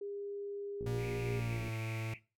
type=tone; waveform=sine; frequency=403.9 Hz; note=G#4; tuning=48 cents flat; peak=-39 dBFS; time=0.01-1.4 s; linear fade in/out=5 ms
type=click train; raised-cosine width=3 ms; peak=-32 dBFS; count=52; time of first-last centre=0.81-1.682 s; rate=58.5 Hz
type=tone with pitch glide; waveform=45% pulse; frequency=119.2 to 111.86 Hz; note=A#2 to A2; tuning=+39 to +29 cents; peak=-37 dBFS; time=0.86-2.14 s; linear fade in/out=5 ms; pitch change=-110 cents; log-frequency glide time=1.29-1.72 s
type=band-pass noise; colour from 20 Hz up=white; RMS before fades=-50 dBFS; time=0.97-2.2 s; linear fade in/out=50 ms; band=2100 to 2600 Hz; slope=96 dB/octave
effects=noise-tail reverb RT60 0.3 s tail -19 dB re dry